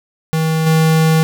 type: tone with level steps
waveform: square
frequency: 159.7 Hz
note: D#3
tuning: 45 cents sharp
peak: -14 / -10 dBFS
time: 0.33-1.23 s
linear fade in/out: 0 ms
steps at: 0.66 s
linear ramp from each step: 10 ms
effects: none